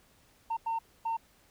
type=tone bursts at uneven times; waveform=sine; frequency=909 Hz; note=A#5; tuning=44 cents flat; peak=-27 dBFS; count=3; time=0.5-0.57 / 0.66-0.79 / 1.05-1.17 s; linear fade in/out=10 ms; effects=tanh soft clip ceiling -27 dBFS + pink hiss -64 dBFS RMS until 1.5 s